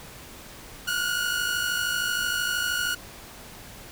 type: tone pair together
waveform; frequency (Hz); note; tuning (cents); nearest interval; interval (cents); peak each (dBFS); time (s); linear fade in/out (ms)
sawtooth; 1424 / 1477; F6 / F#6; +33 / -3; minor second; 64; -24; 0.87-2.95; 10
effects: pink hiss -44 dBFS RMS until 3.91 s